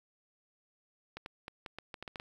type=clicks; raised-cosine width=0.3 ms; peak=-26 dBFS; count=10; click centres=1.17 / 1.261 / 1.481 / 1.662 / 1.786 / 1.942 / 2.026 / 2.078 / 2.158 / 2.199 s; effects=9-bit